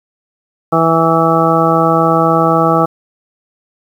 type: harmonic tone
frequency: 163.9 Hz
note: E3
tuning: 10 cents flat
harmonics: 1 / 2 / 3 / 4 / 5 / 7 / 8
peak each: -16 / -16 / -16 / -16 / -16 / -16 / -16 dBFS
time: 0.72-2.86 s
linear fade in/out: 10 ms
effects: 7-bit